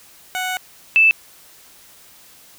15% pulse / sine tone pair in turn, 740 / 2637 Hz, F#5 / E7, 0 / 0 cents, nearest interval octave + minor seventh, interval 2200 cents, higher second, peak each -15 / -9 dBFS, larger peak second, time 0.35-0.57 / 0.96-1.11 s, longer first, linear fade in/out 0 ms, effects white hiss -47 dBFS RMS until 2.58 s

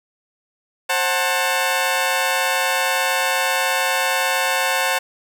15% pulse chord, F# diminished, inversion second, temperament just, 532.8 / 740 / 888 Hz, C5 / F#5 / A5, +31 / 0 / +16 cents, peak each -16 dBFS, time 0.89-4.99 s, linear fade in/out 10 ms, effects none

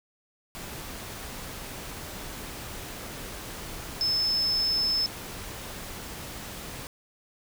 sine tone in noise, 5240 Hz, E8, 11 cents flat, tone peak -23 dBFS, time 4.01-5.06 s, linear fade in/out 0 ms, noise pink, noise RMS -39 dBFS, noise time 0.55-6.87 s, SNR +13 dB, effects none

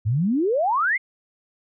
sine exponential sweep, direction up, 98 to 2200 Hz, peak -18 dBFS, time 0.05-0.98 s, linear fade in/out 20 ms, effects none

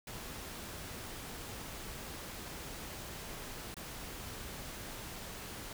pink noise with dropouts, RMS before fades -45 dBFS, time 0.07-5.73 s, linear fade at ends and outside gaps 2 ms, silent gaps 3.743-3.767 s, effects none

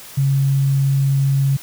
sine tone, 137.2 Hz, C#3, 17 cents flat, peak -13 dBFS, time 0.17-1.57 s, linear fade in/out 10 ms, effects white hiss -38 dBFS RMS until 1.62 s

